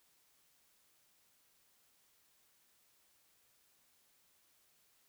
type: silence
effects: white hiss -72 dBFS RMS until 5.08 s